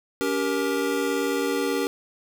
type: chord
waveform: square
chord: G diminished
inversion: second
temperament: just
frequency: 282.2 / 392 / 470.4 Hz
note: Db4 / G4 / Bb4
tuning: +31 / 0 / +16 cents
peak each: -28 dBFS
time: 0.21-1.87 s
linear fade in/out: 0 ms
effects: none